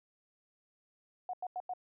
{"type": "tone bursts", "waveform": "sine", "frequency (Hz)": 730, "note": "F#5", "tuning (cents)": -24, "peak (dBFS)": -35, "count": 4, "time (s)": [1.29, 1.736], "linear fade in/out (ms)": 2, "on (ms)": 44, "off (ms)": 90, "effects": []}